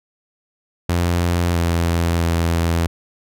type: tone with pitch steps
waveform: sawtooth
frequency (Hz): 86.7 / 84.7 / 83.9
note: F2 / E2 / E2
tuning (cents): -12 / +48 / +31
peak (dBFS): -12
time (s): 0.89-2.87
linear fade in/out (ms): 5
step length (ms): 660
effects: none